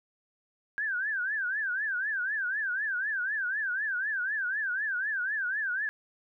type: tone with vibrato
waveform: sine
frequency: 1600 Hz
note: G6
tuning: 35 cents sharp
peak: -28 dBFS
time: 0.78-5.89 s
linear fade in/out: 0 ms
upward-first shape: triangle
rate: 4 Hz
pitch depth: 210 cents each way
effects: none